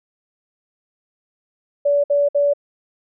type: tone bursts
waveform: sine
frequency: 574 Hz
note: D5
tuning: 40 cents flat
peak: -13 dBFS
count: 3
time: 1.85-2.536 s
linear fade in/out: 10 ms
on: 190 ms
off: 58 ms
effects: none